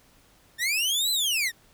sawtooth linear two-way sweep, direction up then down, 1760 to 4085 to 1760 Hz, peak -20 dBFS, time 0.58-1.52 s, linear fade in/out 50 ms, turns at 1.11 s, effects pink hiss -59 dBFS RMS until 1.73 s

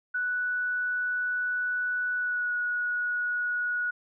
sine tone with pitch glide, 1480 to 1459.6 Hz, F#6 to F#6, 0 to -24 cents, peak -26 dBFS, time 0.14-3.91 s, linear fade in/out 10 ms, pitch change -24 cents, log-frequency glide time 2.16-2.53 s, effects none

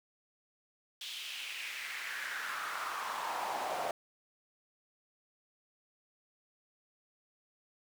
brown noise with high-pass filter sweep, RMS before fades -39 dBFS, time 1.01-3.91 s, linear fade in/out 2 ms, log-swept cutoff 3400 to 660 Hz, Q 3.3, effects none

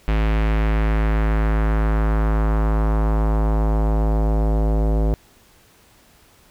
square tone with low-pass filter sweep, 53.7 Hz, A1, 41 cents flat, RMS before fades -18 dBFS, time 0.08-5.14 s, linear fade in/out 0 ms, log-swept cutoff 2600 to 590 Hz, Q 1.5, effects pink hiss -53 dBFS RMS until 6.5 s

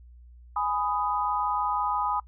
sine chord, G# minor, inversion none, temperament just, 830.6 / 996.7 / 1245.9 Hz, G#5 / B5 / D#6, 0 / +16 / +2 cents, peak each -29 dBFS, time 0.56-2.2 s, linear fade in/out 5 ms, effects noise-tail reverb RT60 0.1 s tail -22 dB re dry + added 60 Hz sine -47 dBFS peak until 2.27 s

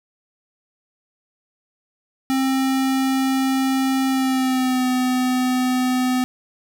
square tone with pitch glide, 265.3 to 253.5 Hz, C4 to B3, +24 to +45 cents, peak -18 dBFS, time 2.3-6.24 s, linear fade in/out 0 ms, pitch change -79 cents, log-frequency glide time 4.09-4.87 s, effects none

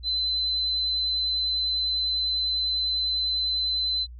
sine tone, 4045 Hz, B7, 41 cents sharp, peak -23 dBFS, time 0.03-4.07 s, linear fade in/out 50 ms, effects added 60 Hz sine -39 dBFS peak until 4.19 s

